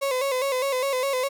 35% pulse tone with vibrato, 530 Hz, C5, 22 cents sharp, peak -21 dBFS, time 0.01-1.29 s, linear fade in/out 20 ms, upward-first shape square, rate 4.9 Hz, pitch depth 71 cents each way, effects none

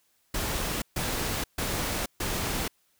pink noise bursts, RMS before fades -30 dBFS, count 4, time 0.34-2.68 s, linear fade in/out 5 ms, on 480 ms, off 140 ms, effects white hiss -69 dBFS RMS until 2.99 s

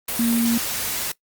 sine tone in noise, 233.1 Hz, A#3, in tune, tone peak -17 dBFS, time 0.19-0.58 s, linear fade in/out 5 ms, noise white, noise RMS -26 dBFS, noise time 0.08-1.12 s, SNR +6 dB, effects noise-tail reverb RT60 0.1 s tail -20 dB re dry + Opus 32 kbps

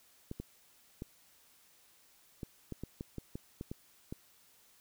clicks, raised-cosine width 3 ms, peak -27 dBFS, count 12, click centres 0.314 / 0.4 / 1.021 / 2.432 / 2.723 / 2.836 / 3.009 / 3.183 / 3.355 / 3.611 / 3.715 / 4.125 s, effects white hiss -65 dBFS RMS until 4.8 s

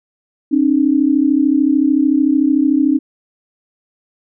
sine tone pair together, 269.8 / 303.3 Hz, C#4 / D#4, -47 / -44 cents, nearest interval major second, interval 203 cents, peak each -13 dBFS, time 0.51-2.99 s, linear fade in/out 20 ms, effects none

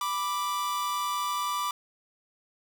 45% pulse tone pair together, 985.9 / 1174.7 Hz, B5 / D6, -3 / 0 cents, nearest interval minor third, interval 303 cents, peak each -33 / -29 dBFS, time 0.01-1.71 s, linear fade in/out 2 ms, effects none

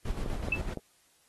brown noise with tremolo, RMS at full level -32 dBFS, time 0.05-0.74 s, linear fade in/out 5 ms, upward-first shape square, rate 8 Hz, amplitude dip 45%
clicks, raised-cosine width 2 ms, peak -22 dBFS, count 3, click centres 0.261 / 0.485 / 0.773 s
sine tone with exponential decay, 2637 Hz, E7, in tune, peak -21 dBFS, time 0.52-0.61 s, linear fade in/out 5 ms, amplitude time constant 19 ms
effects white hiss -66 dBFS RMS until 1.28 s + AAC 32 kbps

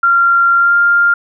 sine tone with pitch glide, 1382 to 1398.9 Hz, F6 to F6, -19 to +2 cents, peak -7 dBFS, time 0.03-1.14 s, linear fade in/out 5 ms, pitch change +21 cents, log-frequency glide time 0.57-0.76 s, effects none

